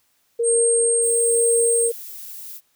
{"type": "tone with tremolo", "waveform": "sine", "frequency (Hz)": 466.2, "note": "A#4", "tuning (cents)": 0, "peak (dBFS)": -16, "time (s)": [0.39, 1.92], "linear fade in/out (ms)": 10, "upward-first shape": "triangle", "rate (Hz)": 1.1, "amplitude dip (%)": 40}
{"type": "tone", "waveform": "sine", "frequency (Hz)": 8530, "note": "C9", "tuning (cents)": 32, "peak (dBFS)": -18, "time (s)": [0.43, 1.91], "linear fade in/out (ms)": 50}
{"type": "noise", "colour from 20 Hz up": "violet", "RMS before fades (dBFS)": -36, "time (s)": [1.01, 2.61], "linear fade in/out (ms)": 50}
{"effects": ["white hiss -65 dBFS RMS until 2.75 s"]}